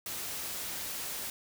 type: noise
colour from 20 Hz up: white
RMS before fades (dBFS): -38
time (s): 0.06-1.3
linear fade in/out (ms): 2
effects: none